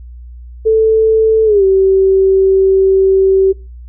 sine tone with pitch glide, 441.2 to 384.1 Hz, A4 to G4, +5 to -35 cents, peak -6 dBFS, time 0.65-3.53 s, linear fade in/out 20 ms, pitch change -240 cents, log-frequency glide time 1.45-1.64 s, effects noise-tail reverb RT60 0.3 s tail -23 dB re dry + added 60 Hz sine -29 dBFS peak until 3.88 s

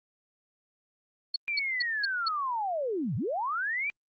sine tone bursts, 4375 Hz, C#8, 24 cents flat, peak -25 dBFS, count 5, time 1.34-2.285 s, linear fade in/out 5 ms, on 21 ms, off 210 ms
sine linear two-way sweep, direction down then up, 2402 to 98 to 2402 Hz, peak -28 dBFS, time 1.48-3.9 s, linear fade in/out 0 ms, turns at 3.16 s
effects Opus 24 kbps

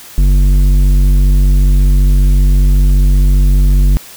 triangle tone with tanh clipping, 47.39 Hz, F#1, 42 cents sharp, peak -7 dBFS, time 0.18-3.97 s, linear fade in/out 0 ms, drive 15 dB, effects white hiss -34 dBFS RMS until 4.16 s

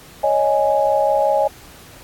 sine chord, C# suspended second, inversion none, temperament equal with one note detuned, 556.9 / 622.3 / 830.6 Hz, C#5 / D#5 / G#5, +8 / 0 / 0 cents, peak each -18 / -18 / -18 dBFS, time 0.23-1.48 s, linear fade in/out 10 ms, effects pink hiss -43 dBFS RMS until 2.03 s + AAC 64 kbps

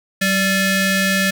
sawtooth ring-modulated tone, 777 Hz, G5, 16 cents flat, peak -8 dBFS, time 0.21-1.31 s, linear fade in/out 10 ms, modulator 968 Hz, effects none

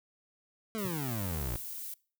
25% pulse exponential sweep, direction down, 227.1 to 55 Hz, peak -30 dBFS, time 0.75-1.56 s, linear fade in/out 0 ms
violet noise, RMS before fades -41 dBFS, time 0.78-1.94 s, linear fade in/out 2 ms
triangle tone with exponential decay, 130.81 Hz, C3, in tune, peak -31 dBFS, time 0.85-0.96 s, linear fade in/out 2 ms, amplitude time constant 22 ms
effects noise-tail reverb RT60 0.4 s tail -23 dB re dry

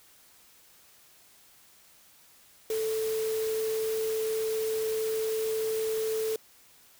sine tone in noise, 440.3 Hz, A4, 1 cent sharp, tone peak -27 dBFS, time 2.7-6.36 s, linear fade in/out 2 ms, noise white, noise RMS -40 dBFS, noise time 2.7-6.36 s, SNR +10 dB, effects white hiss -58 dBFS RMS until 6.99 s

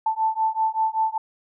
sine beating tone pair, 880 / 885.2 Hz, A5 / A5, 0 / +10 cents, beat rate 5.2 Hz, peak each -23 dBFS, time 0.06-1.18 s, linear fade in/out 5 ms, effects none

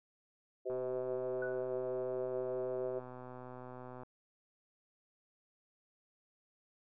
harmonic tone, 127.6 Hz, C3, 43 cents flat, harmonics 3 / 4 / 5, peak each -38 / -40 / -42 dBFS, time 0.65-3 s, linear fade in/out 20 ms
click train, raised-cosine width 1 ms, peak -35 dBFS, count 421, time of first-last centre 0.7-4.033 s, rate 126 Hz
sine tone with exponential decay, 1479 Hz, F#6, 1 cent flat, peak -38 dBFS, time 1.42-1.73 s, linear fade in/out 5 ms, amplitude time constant 67 ms
effects none

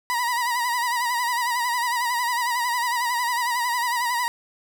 30% pulse tone with vibrato, 966 Hz, B5, 39 cents flat, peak -19 dBFS, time 0.1-4.28 s, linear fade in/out 0 ms, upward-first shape sine, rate 11 Hz, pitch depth 66 cents each way, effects none

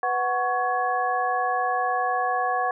sine tone cluster, 496.9 / 741 / 1111 / 1686 Hz, B4 / F#5 / C#6 / G#6, +11 / +2 / +4 / +26 cents, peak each -31 / -24 / -27 / -30 dBFS, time 0.03-2.71 s, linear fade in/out 2 ms, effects none

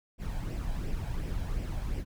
brown noise with flanger, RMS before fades -33 dBFS, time 0.18-2.05 s, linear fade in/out 50 ms, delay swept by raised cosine 0.37 to 1.28 ms, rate 2.8 Hz, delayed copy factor +0.5, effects none

